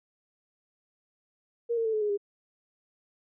sine tone with pitch steps, 469.7 / 456.1 / 442.8 / 430 / 417.5 / 405.4 Hz, A#4 / A#4 / A4 / A4 / G#4 / G#4, +13 / -38 / +11 / -40 / +9 / -42 cents, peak -25 dBFS, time 1.69-2.176 s, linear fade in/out 20 ms, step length 81 ms, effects none

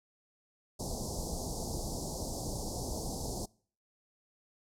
pink band-stop noise, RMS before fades -37 dBFS, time 0.79-3.46 s, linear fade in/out 10 ms, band 880 to 4600 Hz, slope 48 dB/octave, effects noise-tail reverb RT60 0.5 s tail -25 dB re dry + low-pass 10000 Hz 12 dB/octave

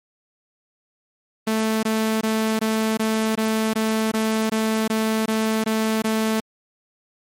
sawtooth tone bursts, 220 Hz, A3, in tune, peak -15 dBFS, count 13, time 1.47-6.402 s, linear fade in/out 5 ms, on 360 ms, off 21 ms, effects MP3 64 kbps

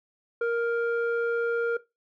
square tone with low-pass filter, 467.5 Hz, A#4, 5 cents sharp, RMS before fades -26 dBFS, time 0.41-1.77 s, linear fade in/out 5 ms, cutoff 1100 Hz, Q 8.8, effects noise-tail reverb RT60 0.2 s tail -17 dB re dry

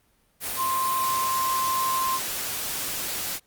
sine tone in noise, 1050 Hz, C6, 6 cents sharp, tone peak -23 dBFS, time 0.56-2.2 s, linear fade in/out 50 ms, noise white, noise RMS -30 dBFS, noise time 0.4-3.4 s, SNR +4 dB, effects pink hiss -65 dBFS RMS until 3.46 s + Opus 32 kbps

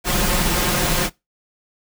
pink noise with comb filter, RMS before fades -19 dBFS, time 0.04-1.1 s, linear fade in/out 50 ms, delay 5.6 ms, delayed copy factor +0.65, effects noise-tail reverb RT60 0.2 s tail -21 dB re dry

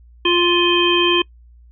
harmonic tone with a mistuned harmonic, 349.2 Hz, F4, in tune, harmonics 1 / 3 / 5 / 7 / 9, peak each -16 / -21 / -28 / -21 / -17 dBFS, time 0.25-1.22 s, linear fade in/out 5 ms, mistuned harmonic 7, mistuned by +46 cents, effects noise-tail reverb RT60 0.1 s tail -24 dB re dry + added 59 Hz sine -43 dBFS peak until 1.71 s

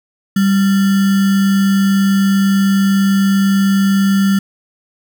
sine tone with sample-and-hold, 196 Hz, G3, in tune, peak -9 dBFS, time 0.36-4.39 s, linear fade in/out 5 ms, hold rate 1575 Hz, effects none

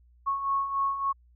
sine beating tone pair, 1098 / 1101.5 Hz, C#6 / C#6, -17 / -11 cents, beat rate 3.5 Hz, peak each -33 / -26 dBFS, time 0.26-1.13 s, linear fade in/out 20 ms, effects added 60 Hz sine -56 dBFS peak until 1.35 s

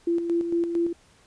sine tone with tremolo, 340 Hz, F4, 46 cents flat, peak -20 dBFS, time 0.07-0.93 s, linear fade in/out 5 ms, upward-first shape square, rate 4.4 Hz, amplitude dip 50%, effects pink hiss -58 dBFS RMS until 1.26 s + resampled to 22050 Hz

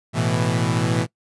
sawtooth chord, A suspended second, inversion none, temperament equal with one note detuned, 110 / 124.04 / 164.81 Hz, A2 / B2 / E3, 0 / +8 / 0 cents, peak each -19 dBFS, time 0.13-1.07 s, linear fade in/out 50 ms, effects noise-tail reverb RT60 0.1 s tail -22 dB re dry + resampled to 24000 Hz

